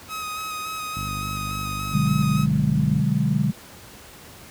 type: tone with vibrato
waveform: sawtooth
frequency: 1264 Hz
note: D#6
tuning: 27 cents sharp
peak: -25 dBFS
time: 0.08-2.47 s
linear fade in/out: 50 ms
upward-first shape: square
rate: 3.5 Hz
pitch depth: 16 cents each way
type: click train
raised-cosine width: 5 ms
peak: -19 dBFS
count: 102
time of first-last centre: 0.97-2.998 s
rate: 49.8 Hz
type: chord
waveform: sine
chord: G# half-diminished seventh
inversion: first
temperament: just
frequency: 124.59 / 149.51 / 186.89 / 207.7 Hz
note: B2 / D3 / F#3 / G#3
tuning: +16 / +31 / +18 / 0 cents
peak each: -25 / -22 / -25 / -24 dBFS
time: 1.92-3.52 s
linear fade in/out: 20 ms
effects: pink hiss -44 dBFS RMS until 4.5 s + high-pass 60 Hz 12 dB/octave